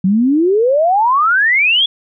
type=exponential sweep; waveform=sine; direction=up; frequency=180.6 to 3430 Hz; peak=-9 dBFS; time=0.04-1.86 s; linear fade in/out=5 ms; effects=none